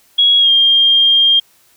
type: tone with pitch glide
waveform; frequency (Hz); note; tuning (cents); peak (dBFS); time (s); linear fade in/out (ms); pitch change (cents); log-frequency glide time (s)
sine; 3322 to 3209; G#7 to G7; 0 to +40; -7; 0.18-1.4; 10; -60; 0.39-0.5
effects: white hiss -52 dBFS RMS until 1.76 s